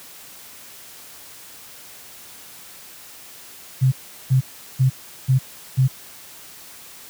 sine tone bursts, 130.81 Hz, C3, in tune, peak -12 dBFS, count 5, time 3.81-5.88 s, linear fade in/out 20 ms, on 110 ms, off 380 ms, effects white hiss -42 dBFS RMS until 7.09 s + high-pass 60 Hz 12 dB/octave

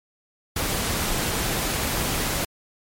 pink noise, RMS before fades -25 dBFS, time 0.56-2.45 s, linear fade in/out 5 ms, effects MP3 64 kbps

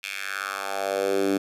10% pulse tone with high-pass filter sweep, 98 Hz, G2, in tune, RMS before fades -27 dBFS, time 0.03-1.38 s, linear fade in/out 10 ms, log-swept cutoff 2600 to 270 Hz, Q 3, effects resampled to 32000 Hz

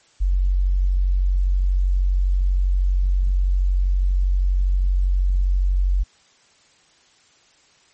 sine tone, 46.25 Hz, F#1, in tune, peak -15 dBFS, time 0.2-6.04 s, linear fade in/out 20 ms, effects white hiss -56 dBFS RMS until 7.93 s + MP3 32 kbps

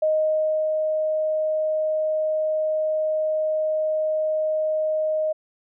sine tone with ADSR envelope, 622.3 Hz, D#5, in tune, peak -17 dBFS, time 0.02-5.33 s, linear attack 7 ms, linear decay 650 ms, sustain -3 dB, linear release 13 ms, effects none

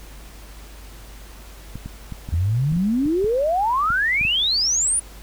clicks, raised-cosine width 5 ms, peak -19 dBFS, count 12, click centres 1.756 / 1.86 / 2.123 / 2.289 / 2.339 / 2.723 / 2.766 / 3.059 / 3.244 / 3.904 / 4.212 / 4.251 s
sine exponential sweep, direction up, 77 to 9956 Hz, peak -17 dBFS, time 2.32-5 s, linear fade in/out 10 ms
effects added 50 Hz sine -39 dBFS peak until 5.22 s + pink hiss -45 dBFS RMS until 5.22 s

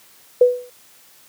sine tone with exponential decay, 493.9 Hz, B4, in tune, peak -5 dBFS, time 0.41-0.7 s, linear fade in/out 5 ms, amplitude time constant 63 ms, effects white hiss -50 dBFS RMS until 1.28 s + high-pass 100 Hz 12 dB/octave

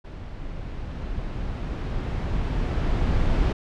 brown noise with level ramp, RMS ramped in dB -36 to -20 dBFS, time 0.04-3.53 s, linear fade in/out 10 ms, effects low-pass 4000 Hz 12 dB/octave

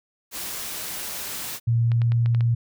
white noise, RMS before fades -32 dBFS, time 0.31-1.6 s, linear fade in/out 50 ms
sine tone with pitch glide, 116.54 to 117.35 Hz, A#2 to A#2, 0 to +12 cents, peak -17 dBFS, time 1.67-2.55 s, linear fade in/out 10 ms, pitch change +12 cents, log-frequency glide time 1.8-2.12 s
clicks, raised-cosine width 0.3 ms, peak -21 dBFS, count 6, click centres 1.918 / 2.018 / 2.12 / 2.26 / 2.348 / 2.408 s
effects none

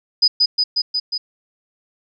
sine tone with echo, 4978 Hz, D#8, in tune, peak -9 dBFS, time 0.22-0.28 s, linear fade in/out 10 ms, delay 180 ms, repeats 5, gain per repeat -2 dB, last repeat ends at 1.18 s, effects none

